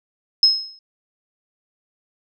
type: tone with exponential decay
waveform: sine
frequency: 5160 Hz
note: E8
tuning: 38 cents flat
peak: -7 dBFS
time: 0.43-0.79 s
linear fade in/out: 2 ms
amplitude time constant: 77 ms
effects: none